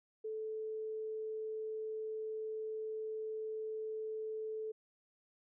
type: tone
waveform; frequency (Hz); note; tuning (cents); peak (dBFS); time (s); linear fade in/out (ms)
sine; 436.5; A4; -14; -38; 0.24-4.72; 10
effects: none